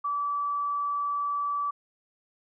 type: tone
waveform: sine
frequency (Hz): 1154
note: D6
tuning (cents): -31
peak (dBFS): -26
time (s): 0.04-1.71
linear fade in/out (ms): 10
effects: none